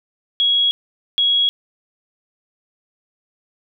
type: tone pair in turn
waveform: sine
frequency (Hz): 3322 / 3322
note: G#7 / G#7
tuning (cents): 0 / 0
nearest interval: unison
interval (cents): 0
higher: neither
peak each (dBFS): -13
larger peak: neither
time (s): 0.4-0.71 / 1.18-1.49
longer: neither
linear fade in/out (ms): 0
effects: none